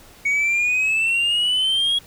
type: exponential sweep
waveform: sine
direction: up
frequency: 2227 to 3322 Hz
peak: -14 dBFS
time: 0.25-1.99 s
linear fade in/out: 10 ms
effects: tanh soft clip ceiling -16 dBFS + pink hiss -47 dBFS RMS until 2.06 s